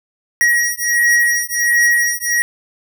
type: beating tone pair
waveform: square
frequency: 1900 / 1901.4 Hz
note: A#6 / A#6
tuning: +33 / +34 cents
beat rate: 1.4 Hz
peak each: -16 dBFS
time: 0.41-2.42 s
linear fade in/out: 0 ms
effects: none